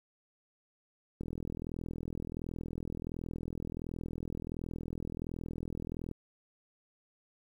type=click train; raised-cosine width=3 ms; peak=-26 dBFS; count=204; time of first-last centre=1.21-6.113 s; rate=41.4 Hz; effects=10-bit